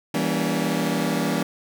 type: chord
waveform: sawtooth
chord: E diminished seventh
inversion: none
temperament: just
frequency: 164.81 / 197.78 / 237.3 / 284.8 Hz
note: E3 / G3 / Bb3 / Db4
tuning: 0 / +16 / +31 / +47 cents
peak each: -23 dBFS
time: 0.14-1.43 s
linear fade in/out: 5 ms
effects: none